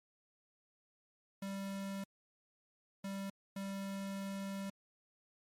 square tone bursts at uneven times, 196 Hz, G3, in tune, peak -40 dBFS, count 3, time 1.42-2.04 / 3.04-3.3 / 3.56-4.7 s, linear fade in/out 5 ms, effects MP3 64 kbps

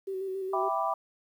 sine tone with vibrato, 382.1 Hz, G4, 44 cents flat, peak -31 dBFS, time 0.07-0.69 s, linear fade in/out 10 ms, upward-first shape square, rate 7.2 Hz, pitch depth 26 cents each way
sine chord, E minor seventh, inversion none, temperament equal, 659.3 / 784 / 987.8 / 1174.7 Hz, E5 / G5 / B5 / D6, 0 / 0 / 0 / 0 cents, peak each -32 dBFS, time 0.53-0.94 s, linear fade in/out 5 ms
effects 10-bit

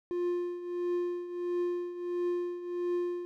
triangle tone with tremolo, 352.2 Hz, F4, 15 cents sharp, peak -25 dBFS, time 0.11-3.25 s, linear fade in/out 0 ms, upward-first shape triangle, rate 1.5 Hz, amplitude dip 75%, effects none

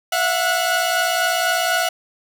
sawtooth tone cluster, 668 / 728 / 1460 Hz, E5 / F#5 / F#6, +23 / -28 / -24 cents, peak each -18 dBFS, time 0.12-1.89 s, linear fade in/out 5 ms, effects none

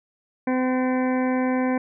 harmonic tone, 255.8 Hz, C4, 39 cents flat, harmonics 1 / 2 / 3 / 4 / 6 / 7 / 8 / 9, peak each -21 / -27 / -31 / -33 / -37 / -38 / -39 / -40 dBFS, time 0.47-1.78 s, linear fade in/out 5 ms, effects none

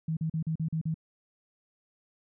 sine tone bursts, 160 Hz, D#3, 49 cents sharp, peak -27 dBFS, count 7, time 0.08-0.943 s, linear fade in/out 5 ms, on 89 ms, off 40 ms, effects none

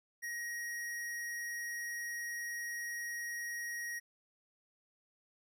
square tone, 1889 Hz, A#6, 22 cents sharp, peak -39 dBFS, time 0.22-4 s, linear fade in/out 20 ms, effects none

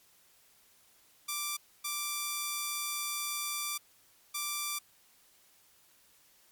5% pulse tone bursts at uneven times, 1174.7 Hz, D6, in tune, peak -21 dBFS, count 3, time 1.28-1.57 / 1.84-3.78 / 4.34-4.79 s, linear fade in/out 10 ms, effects white hiss -64 dBFS RMS until 6.51 s + MP3 96 kbps

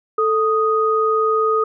sine tone pair together, 440 / 1244.5 Hz, A4 / D#6, 0 / 0 cents, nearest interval octave + tritone, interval 1800 cents, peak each -17 dBFS, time 0.18-1.64 s, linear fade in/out 5 ms, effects none

